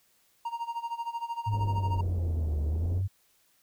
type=tone with tremolo; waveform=triangle; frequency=932.3 Hz; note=A#5; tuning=in tune; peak=-27 dBFS; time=0.45-2.01 s; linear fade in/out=5 ms; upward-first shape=sine; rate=13 Hz; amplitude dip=85%
type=linear two-way sweep; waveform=sine; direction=down then up; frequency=107.5 to 73.1 to 98.4 Hz; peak=-26 dBFS; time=1.46-3.08 s; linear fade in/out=20 ms; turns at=2.64 s
type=low-pass noise; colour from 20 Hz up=pink; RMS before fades=-40 dBFS; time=1.5-3.03 s; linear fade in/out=50 ms; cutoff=570 Hz; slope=24 dB/octave
effects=white hiss -67 dBFS RMS until 3.62 s